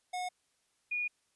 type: tone pair in turn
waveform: square / sine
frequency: 727 / 2445 Hz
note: F#5 / D#7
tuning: -31 / -31 cents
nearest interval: octave + major sixth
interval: 2100 cents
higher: second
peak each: -35 / -31 dBFS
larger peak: second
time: 0.13-0.29 / 0.91-1.08 s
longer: second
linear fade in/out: 10 ms
effects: white hiss -75 dBFS RMS until 1.35 s + resampled to 24000 Hz